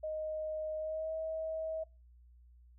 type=tone with pitch glide; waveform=sine; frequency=622.3 to 639.1 Hz; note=D#5 to D#5; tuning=0 to +46 cents; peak=-35 dBFS; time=0.03-1.84 s; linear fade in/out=10 ms; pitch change=+46 cents; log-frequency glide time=0.78-1.13 s; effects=noise-tail reverb RT60 0.3 s tail -24 dB re dry + added 60 Hz sine -57 dBFS peak until 2.78 s